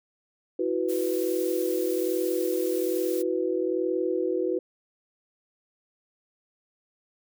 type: chord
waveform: sine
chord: E suspended second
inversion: none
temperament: just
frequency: 329.6 / 370.8 / 494.4 Hz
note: E4 / F#4 / B4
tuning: 0 / +4 / +2 cents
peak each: -29 / -27 / -29 dBFS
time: 0.59-4.59 s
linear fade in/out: 5 ms
type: noise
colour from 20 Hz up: blue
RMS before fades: -39 dBFS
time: 0.88-3.23 s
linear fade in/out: 20 ms
effects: none